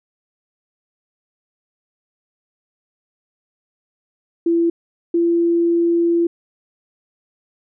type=tone pair in turn; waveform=sine; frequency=336.9 / 339.8 Hz; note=E4 / F4; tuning=+38 / -47 cents; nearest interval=unison; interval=15 cents; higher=second; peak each=-13 dBFS; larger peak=neither; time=4.46-4.7 / 5.14-6.27 s; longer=second; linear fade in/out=5 ms; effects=none